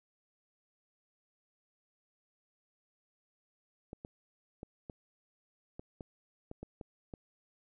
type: clicks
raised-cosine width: 2 ms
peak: -30 dBFS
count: 10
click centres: 3.931 / 4.049 / 4.631 / 4.898 / 5.795 / 6.008 / 6.514 / 6.63 / 6.812 / 7.138 s
effects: none